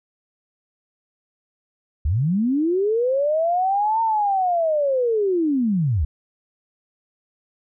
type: linear two-way sweep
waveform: sine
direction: up then down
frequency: 63.6 to 913 to 63.6 Hz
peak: -17 dBFS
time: 2.05-6.05 s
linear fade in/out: 5 ms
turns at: 4.02 s
effects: none